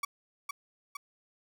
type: tone with echo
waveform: 30% pulse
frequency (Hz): 1137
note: C#6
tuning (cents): +44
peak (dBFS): -27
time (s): 0.03-0.05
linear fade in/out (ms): 5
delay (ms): 460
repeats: 2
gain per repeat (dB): -4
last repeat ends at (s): 0.97
effects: none